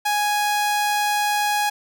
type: tone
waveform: sawtooth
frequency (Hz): 830.6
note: G#5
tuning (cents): 0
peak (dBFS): -15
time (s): 0.05-1.7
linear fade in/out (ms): 10
effects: none